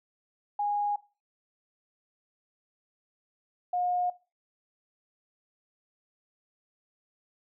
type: tone pair in turn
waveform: sine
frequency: 823 / 717.1 Hz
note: G#5 / F5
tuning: -16 / +46 cents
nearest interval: major second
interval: 238 cents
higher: first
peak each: -26 dBFS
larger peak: neither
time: 0.59-0.96 / 3.73-4.1 s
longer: neither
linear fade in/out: 5 ms
effects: noise-tail reverb RT60 0.3 s tail -19 dB re dry